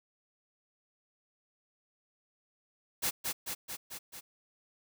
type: noise with echo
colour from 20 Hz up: white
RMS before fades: -31 dBFS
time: 3.02-3.11 s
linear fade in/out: 20 ms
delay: 220 ms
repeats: 5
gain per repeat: -3 dB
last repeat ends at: 4.21 s
effects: none